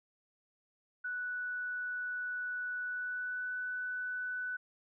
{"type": "tone with pitch glide", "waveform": "sine", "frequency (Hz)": [1480, 1493.7], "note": ["F#6", "F#6"], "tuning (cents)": [0, 16], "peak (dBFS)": -35, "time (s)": [1.04, 4.57], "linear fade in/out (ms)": 10, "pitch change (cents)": 16, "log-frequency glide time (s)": [2.84, 3.52], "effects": []}